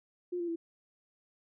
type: tone with pitch steps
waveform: sine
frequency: 355.4 / 344.3 / 333.5 Hz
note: F4 / F4 / E4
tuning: +30 / -25 / +20 cents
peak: -32 dBFS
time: 0.32-0.56 s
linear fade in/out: 10 ms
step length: 80 ms
effects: none